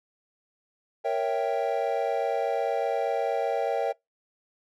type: chord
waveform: triangle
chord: A# diminished seventh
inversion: none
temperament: equal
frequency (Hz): 466.2 / 554.4 / 659.3 / 784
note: A#4 / C#5 / E5 / G5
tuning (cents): 0 / 0 / 0 / 0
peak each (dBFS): -28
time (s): 1.04-3.93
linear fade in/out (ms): 20
effects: noise-tail reverb RT60 0.2 s tail -26 dB re dry